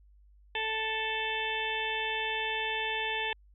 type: harmonic tone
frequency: 440 Hz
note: A4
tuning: in tune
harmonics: 1 / 2 / 4 / 5 / 6 / 7 / 8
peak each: -39 / -36 / -36 / -41 / -36 / -40 / -39 dBFS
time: 0.55-3.33 s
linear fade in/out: 2 ms
effects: added 50 Hz sine -56 dBFS peak until 3.54 s